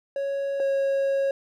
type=tone pair in turn; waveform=triangle; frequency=554.4 / 548 Hz; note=C#5 / C#5; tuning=0 / -20 cents; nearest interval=unison; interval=20 cents; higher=first; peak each=-23 / -19 dBFS; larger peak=second; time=0.16-0.6 / 0.6-1.31 s; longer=second; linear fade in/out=2 ms; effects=none